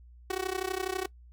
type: tone with amplitude modulation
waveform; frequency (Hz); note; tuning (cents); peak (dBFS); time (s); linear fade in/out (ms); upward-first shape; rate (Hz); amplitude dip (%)
sawtooth; 374.8; F#4; +22; -23; 0.3-1.06; 5; sine; 32.1; 90
effects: noise-tail reverb RT60 0.1 s tail -21 dB re dry + added 60 Hz sine -50 dBFS peak until 1.32 s